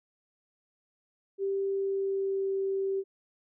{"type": "tone with pitch glide", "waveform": "sine", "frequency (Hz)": [392, 388.4], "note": ["G4", "G4"], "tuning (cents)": [0, -16], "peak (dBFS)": -27, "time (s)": [1.38, 3.04], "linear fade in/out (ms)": 50, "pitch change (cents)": -16, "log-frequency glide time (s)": [1.67, 2.54], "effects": []}